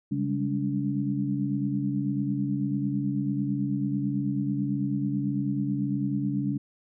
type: tone cluster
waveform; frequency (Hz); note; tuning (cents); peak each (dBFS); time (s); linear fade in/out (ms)
sine; 137.1 / 195.4 / 204.5 / 286.1; C#3 / G3 / G#3 / D4; -19 / -5 / -26 / -45; -30 / -33 / -31 / -29; 0.11-6.58; 10
effects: none